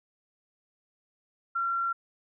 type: tone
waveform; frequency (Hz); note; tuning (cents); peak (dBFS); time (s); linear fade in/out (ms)
sine; 1368; F6; -36; -26; 1.55-1.93; 10
effects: none